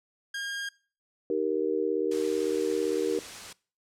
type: tone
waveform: sawtooth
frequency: 1618 Hz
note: G#6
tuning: 46 cents flat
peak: -28 dBFS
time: 0.34-0.69 s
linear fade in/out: 5 ms
type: chord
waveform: sine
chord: Eb major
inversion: none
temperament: just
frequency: 311.1 / 388.9 / 466.7 Hz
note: Eb4 / G4 / Bb4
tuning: 0 / -14 / +2 cents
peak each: -32 / -29 / -28 dBFS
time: 1.3-3.19 s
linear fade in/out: 2 ms
type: noise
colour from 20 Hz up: white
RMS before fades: -41 dBFS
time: 2.11-3.53 s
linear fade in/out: 5 ms
effects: noise-tail reverb RT60 0.4 s tail -23 dB re dry + low-pass 8000 Hz 12 dB/octave